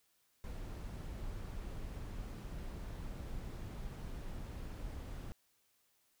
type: noise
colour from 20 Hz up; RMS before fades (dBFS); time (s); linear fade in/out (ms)
brown; -44; 0.44-5.32; 0
effects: white hiss -75 dBFS RMS until 6.2 s